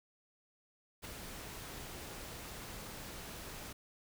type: noise with ADSR envelope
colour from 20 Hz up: pink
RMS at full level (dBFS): -43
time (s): 1.02-3.73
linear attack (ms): 29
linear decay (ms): 5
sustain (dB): -4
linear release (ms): 8
effects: none